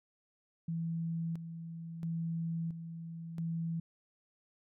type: tone with tremolo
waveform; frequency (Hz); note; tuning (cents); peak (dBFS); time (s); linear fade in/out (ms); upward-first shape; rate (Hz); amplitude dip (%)
sine; 165.5; E3; +7; -33; 0.68-3.8; 5; square; 0.74; 60
effects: none